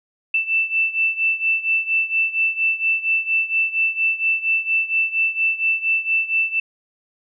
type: beating tone pair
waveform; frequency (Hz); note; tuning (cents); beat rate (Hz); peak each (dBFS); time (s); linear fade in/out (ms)
sine; 2657 / 2661.3; E7 / E7; +13 / +16; 4.3; -19 / -22; 0.34-6.6; 5
effects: none